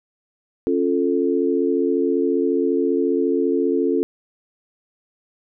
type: chord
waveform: sine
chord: Db augmented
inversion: none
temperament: equal with one note detuned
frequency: 274.5 / 349.2 / 440 Hz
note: Db4 / F4 / A4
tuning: -17 / 0 / 0 cents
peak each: -21 dBFS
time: 0.67-4.03 s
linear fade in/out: 0 ms
effects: none